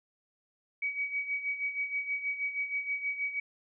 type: tone with tremolo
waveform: sine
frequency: 2267 Hz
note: C#7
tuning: 38 cents sharp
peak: -28 dBFS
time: 0.82-3.4 s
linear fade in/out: 5 ms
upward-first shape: sine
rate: 6.3 Hz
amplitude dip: 70%
effects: none